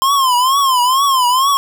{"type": "tone with vibrato", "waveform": "square", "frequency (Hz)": 1046.5, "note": "C6", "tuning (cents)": 0, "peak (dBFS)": -11, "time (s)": [0.02, 1.57], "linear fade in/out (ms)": 0, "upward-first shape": "triangle", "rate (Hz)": 2.2, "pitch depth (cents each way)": 150, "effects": []}